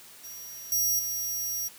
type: tone with level steps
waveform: 20% pulse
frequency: 5700 Hz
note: F8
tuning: 34 cents sharp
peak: -35 / -18 / -24 dBFS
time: 0.23-1.69 s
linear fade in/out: 20 ms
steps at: 0.72 / 0.99 s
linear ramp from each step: 2 ms
effects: white hiss -50 dBFS RMS until 1.78 s + high-pass 80 Hz 12 dB/octave

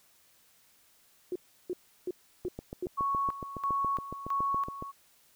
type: tone bursts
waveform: sine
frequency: 360.9 Hz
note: F#4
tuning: 43 cents flat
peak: -30 dBFS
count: 5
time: 1.32-2.86 s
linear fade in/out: 2 ms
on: 36 ms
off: 340 ms
type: click train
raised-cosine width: 2 ms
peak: -25 dBFS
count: 18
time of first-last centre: 2.45-4.824 s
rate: 7.16 Hz
type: tone with tremolo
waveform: sine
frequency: 1108.7 Hz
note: C#6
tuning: in tune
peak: -27 dBFS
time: 2.97-4.92 s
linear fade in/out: 20 ms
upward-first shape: square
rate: 1.5 Hz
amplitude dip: 75%
effects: white hiss -64 dBFS RMS until 5.35 s

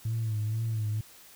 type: tone with vibrato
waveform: sine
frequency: 110 Hz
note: A2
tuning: in tune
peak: -26 dBFS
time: 0.05-1.01 s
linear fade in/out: 5 ms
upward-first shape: sine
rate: 2.1 Hz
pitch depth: 62 cents each way
effects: tanh soft clip ceiling -24 dBFS + white hiss -53 dBFS RMS until 1.35 s

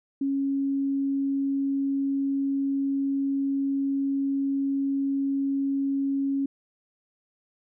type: tone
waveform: sine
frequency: 275.3 Hz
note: C#4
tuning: 12 cents flat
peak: -23 dBFS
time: 0.21-6.46 s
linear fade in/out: 5 ms
effects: none

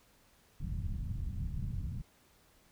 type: low-pass noise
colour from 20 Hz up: pink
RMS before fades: -37 dBFS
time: 0.6-2.02 s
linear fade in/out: 10 ms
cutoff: 160 Hz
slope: 24 dB/octave
effects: pink hiss -66 dBFS RMS until 2.71 s

